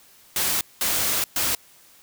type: noise bursts at uneven times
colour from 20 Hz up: white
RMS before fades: -23 dBFS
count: 3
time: 0.36-0.61 / 0.81-1.24 / 1.36-1.55 s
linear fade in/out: 2 ms
effects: white hiss -53 dBFS RMS until 2.02 s